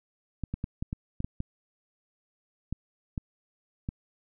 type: clicks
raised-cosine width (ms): 5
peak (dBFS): -19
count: 11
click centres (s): 0.437 / 0.54 / 0.641 / 0.825 / 0.929 / 1.204 / 1.245 / 1.404 / 2.726 / 3.178 / 3.889
effects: none